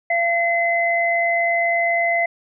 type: tone pair together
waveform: sine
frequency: 684 / 2044 Hz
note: F5 / C7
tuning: -36 / -41 cents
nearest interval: octave + perfect fifth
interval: 1895 cents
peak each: -19 dBFS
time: 0.1-2.26 s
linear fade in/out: 5 ms
effects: none